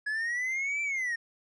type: linear two-way sweep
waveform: triangle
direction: up then down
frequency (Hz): 1682 to 2349 to 1817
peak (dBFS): -27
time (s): 0.06-1.16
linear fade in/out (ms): 10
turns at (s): 0.82
effects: resampled to 22050 Hz